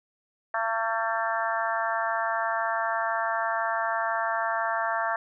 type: harmonic tone with a mistuned harmonic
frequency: 226 Hz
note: A3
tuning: 47 cents sharp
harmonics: 3 / 4 / 5 / 6 / 7 / 8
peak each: -30 / -31 / -32 / -33 / -33 / -34 dBFS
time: 0.54-5.16 s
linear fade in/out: 2 ms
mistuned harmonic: 8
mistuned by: -33 cents
effects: none